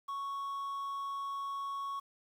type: tone with quantisation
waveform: triangle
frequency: 1109 Hz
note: C#6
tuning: in tune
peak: -34 dBFS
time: 0.08-2 s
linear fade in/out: 10 ms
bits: 10
effects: none